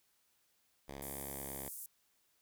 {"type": "tone with pitch glide", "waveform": "5% pulse", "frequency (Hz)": [69.3, 68.58], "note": ["C#2", "C#2"], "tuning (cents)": [0, -18], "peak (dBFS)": -34, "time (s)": [0.88, 1.69], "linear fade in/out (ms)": 5, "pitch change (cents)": -18, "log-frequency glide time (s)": [1.2, 1.39]}
{"type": "band-pass noise", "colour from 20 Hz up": "white", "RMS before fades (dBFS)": -47, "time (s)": [1.02, 1.86], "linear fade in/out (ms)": 2, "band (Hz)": [8300, 15000], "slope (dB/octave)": 24}
{"effects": ["white hiss -75 dBFS RMS until 2.41 s"]}